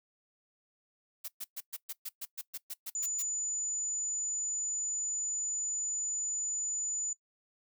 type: noise bursts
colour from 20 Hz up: blue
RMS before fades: -39 dBFS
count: 13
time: 1.24-3.226 s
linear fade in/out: 10 ms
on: 42 ms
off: 120 ms
type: tone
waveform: sine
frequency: 6990 Hz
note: A8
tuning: 12 cents flat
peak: -32 dBFS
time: 2.95-7.13 s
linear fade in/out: 2 ms
effects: noise-tail reverb RT60 0.1 s tail -20 dB re dry